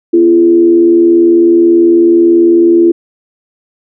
sine tone with frequency modulation, 340.4 Hz, F4, 44 cents flat, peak -3 dBFS, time 0.13-2.92 s, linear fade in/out 10 ms, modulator 81.7 Hz, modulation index 0.43, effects none

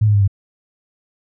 sine tone with pitch steps, 107.7 / 104.45 / 101.3 / 98.25 Hz, A2 / G#2 / G#2 / G2, -37 / +10 / -43 / +4 cents, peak -10 dBFS, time 0.01-0.278 s, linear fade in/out 10 ms, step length 67 ms, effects none

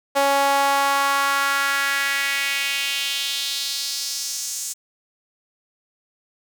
sawtooth tone with high-pass filter sweep, 278.1 Hz, C#4, 6 cents sharp, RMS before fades -22 dBFS, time 0.15-4.74 s, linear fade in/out 20 ms, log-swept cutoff 650 to 7200 Hz, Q 2.5, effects none

